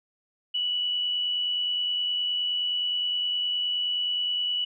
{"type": "tone with amplitude modulation", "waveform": "sine", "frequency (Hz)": 2950, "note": "F#7", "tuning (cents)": -6, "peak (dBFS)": -23, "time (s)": [0.54, 4.65], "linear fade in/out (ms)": 10, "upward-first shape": "sine", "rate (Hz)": 89.6, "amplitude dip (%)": 30, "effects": []}